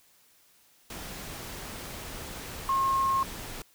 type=tone in noise; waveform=sine; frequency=1075 Hz; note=C6; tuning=47 cents sharp; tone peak=-23 dBFS; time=2.69-3.23 s; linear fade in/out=2 ms; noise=pink; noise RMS=-40 dBFS; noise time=0.9-3.62 s; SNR=+14 dB; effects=white hiss -62 dBFS RMS until 3.74 s